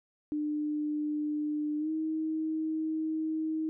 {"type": "tone with pitch glide", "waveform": "sine", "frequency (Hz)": [299.8, 315.6], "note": ["D4", "D#4"], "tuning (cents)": [36, 25], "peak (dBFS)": -29, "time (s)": [0.32, 3.69], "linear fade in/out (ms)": 0, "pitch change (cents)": 89, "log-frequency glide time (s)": [1.78, 1.9], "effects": []}